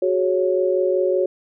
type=chord; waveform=sine; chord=F# suspended second; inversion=none; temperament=equal; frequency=370 / 415.3 / 554.4 Hz; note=F#4 / G#4 / C#5; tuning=0 / 0 / 0 cents; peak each=-19 / -25 / -20 dBFS; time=0.02-1.26 s; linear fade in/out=5 ms; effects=none